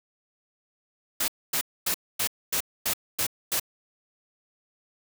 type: noise bursts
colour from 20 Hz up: white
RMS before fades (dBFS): -26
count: 8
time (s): 1.2-3.598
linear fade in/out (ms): 5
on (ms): 81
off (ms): 250
effects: none